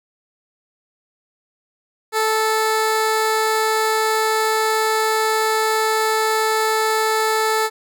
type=tone; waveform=15% pulse; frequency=438.2 Hz; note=A4; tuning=7 cents flat; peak=-10 dBFS; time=2.12-7.7 s; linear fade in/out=50 ms; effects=none